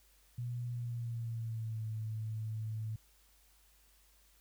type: tone with pitch glide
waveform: sine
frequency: 121.1 to 109.77 Hz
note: B2 to A2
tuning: -34 to -4 cents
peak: -36 dBFS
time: 0.38-2.96 s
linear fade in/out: 5 ms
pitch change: -170 cents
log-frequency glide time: 0.71-1.87 s
effects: added 50 Hz sine -67 dBFS peak until 4.4 s + white hiss -68 dBFS RMS until 4.4 s